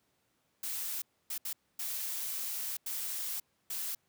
blue noise bursts at uneven times, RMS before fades -37 dBFS, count 6, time 0.63-1.02 / 1.3-1.38 / 1.45-1.53 / 1.79-2.77 / 2.86-3.4 / 3.7-3.95 s, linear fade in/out 5 ms, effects pink hiss -75 dBFS RMS until 4.08 s + high-pass 100 Hz 12 dB/octave

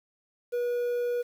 triangle tone with quantisation, 484 Hz, B4, 35 cents flat, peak -24 dBFS, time 0.52-1.23 s, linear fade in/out 20 ms, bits 9, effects none

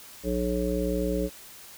harmonic tone, 60.8 Hz, B1, 26 cents flat, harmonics 1 / 3 / 5 / 7 / 9, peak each -31 / -31 / -31 / -31 / -31 dBFS, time 0.23-1.3 s, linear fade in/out 50 ms, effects white hiss -47 dBFS RMS until 1.77 s

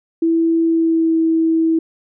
sine tone with pitch glide, 329.6 to 324.9 Hz, E4 to E4, 0 to -25 cents, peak -12 dBFS, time 0.22-1.79 s, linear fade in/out 5 ms, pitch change -25 cents, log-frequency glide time 0.63-1.17 s, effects none

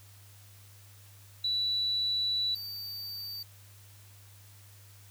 sine / square tone pair in turn, 3947 / 4617 Hz, B7 / D8, -2 / -30 cents, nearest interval minor third, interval 272 cents, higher second, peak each -27 / -38 dBFS, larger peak first, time 1.44-2.55 / 2.55-3.43 s, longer first, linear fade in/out 5 ms, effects added 100 Hz sine -53 dBFS peak until 5.1 s + white hiss -58 dBFS RMS until 5.1 s

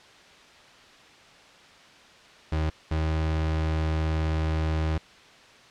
35% pulse tone pair in turn, 78.3 / 78.89 Hz, D#2 / D#2, +11 / +24 cents, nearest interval unison, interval 13 cents, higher second, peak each -22 dBFS, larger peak neither, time 2.52-2.7 / 2.91-4.98 s, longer second, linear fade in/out 5 ms, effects white hiss -51 dBFS RMS until 5.7 s + low-pass 4000 Hz 12 dB/octave

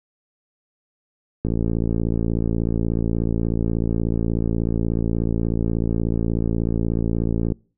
click train, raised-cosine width 3 ms, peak -9 dBFS, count 344, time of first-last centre 1.45-7.521 s, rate 56.5 Hz, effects noise-tail reverb RT60 0.4 s tail -26 dB re dry

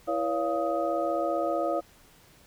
sine tone cluster, 331.5 / 491.5 / 567 / 694 / 1254 Hz, E4 / B4 / C#5 / F5 / D#6, +10 / -8 / +39 / -11 / +13 cents, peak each -32 / -35 / -29 / -30 / -35 dBFS, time 0.07-1.81 s, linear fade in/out 20 ms, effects pink hiss -57 dBFS RMS until 2.46 s

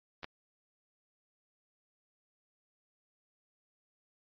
clicks, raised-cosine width 0.3 ms, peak -27 / -23 dBFS, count 2, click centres 0.232 / 0.244 s, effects MP3 32 kbps

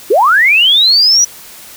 sine linear sweep, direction up, 340 to 5930 Hz, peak -5 dBFS, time 0.1-1.25 s, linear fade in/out 10 ms, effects white hiss -34 dBFS RMS until 1.76 s

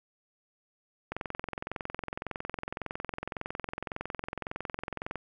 click train, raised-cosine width 0.5 ms, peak -19 dBFS, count 89, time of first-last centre 1.12-5.157 s, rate 21.8 Hz, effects none

